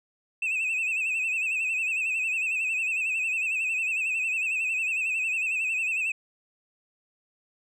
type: tone with vibrato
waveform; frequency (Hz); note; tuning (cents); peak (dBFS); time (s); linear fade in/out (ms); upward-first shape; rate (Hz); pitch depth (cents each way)
sine; 2593; E7; -29; -22; 0.42-6.12; 5; sine; 11; 78
effects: tanh soft clip ceiling -24 dBFS